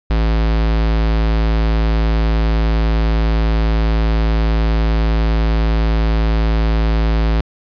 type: tone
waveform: square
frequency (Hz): 54.9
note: A1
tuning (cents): -3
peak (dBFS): -13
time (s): 0.1-7.41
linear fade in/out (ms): 5
effects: resampled to 11025 Hz + 9-bit